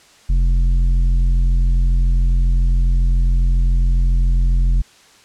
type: tone with tanh clipping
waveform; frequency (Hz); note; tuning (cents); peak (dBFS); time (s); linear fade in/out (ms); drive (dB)
sine; 43.65; F1; 0; -13; 0.29-4.82; 10; 8
effects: white hiss -48 dBFS RMS until 5.24 s + low-pass 7000 Hz 12 dB/octave